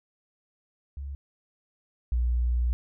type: tone pair in turn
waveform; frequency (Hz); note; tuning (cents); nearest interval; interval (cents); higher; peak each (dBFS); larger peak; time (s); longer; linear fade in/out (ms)
sine; 69.5 / 60.25; C#2 / B1; +5 / -42; major second; 247; first; -33 / -22; second; 0.97-1.15 / 2.12-2.73; second; 0
effects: none